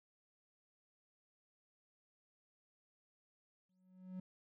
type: tone with exponential growth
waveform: triangle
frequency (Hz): 185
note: F#3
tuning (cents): 0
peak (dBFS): -39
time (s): 3.69-4.2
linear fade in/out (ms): 5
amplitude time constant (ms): 110
effects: none